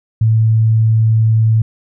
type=tone; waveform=sine; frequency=111.2 Hz; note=A2; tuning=19 cents sharp; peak=-8 dBFS; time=0.21-1.62 s; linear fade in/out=5 ms; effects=none